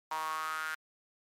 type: tone with high-pass filter sweep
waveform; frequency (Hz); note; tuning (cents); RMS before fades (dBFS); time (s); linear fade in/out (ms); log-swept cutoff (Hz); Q
sawtooth; 157.3; D#3; +19; -36; 0.11-0.75; 5; 950 to 1500; 6.8
effects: MP3 96 kbps